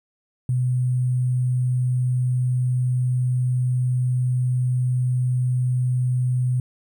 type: tone with sample-and-hold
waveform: sine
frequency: 125.7 Hz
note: B2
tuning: 31 cents sharp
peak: -18 dBFS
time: 0.49-6.6 s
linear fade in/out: 2 ms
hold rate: 8820 Hz
effects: none